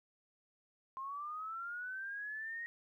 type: linear sweep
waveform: sine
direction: up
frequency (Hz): 1052 to 1882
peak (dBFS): -40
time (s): 0.97-2.66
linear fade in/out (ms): 0
effects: 13-bit